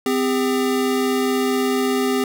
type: tone pair together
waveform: square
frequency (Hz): 257.1 / 401.7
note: C4 / G4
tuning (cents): -30 / +42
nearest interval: minor sixth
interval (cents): 772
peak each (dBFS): -21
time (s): 0.06-2.24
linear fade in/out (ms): 2
effects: none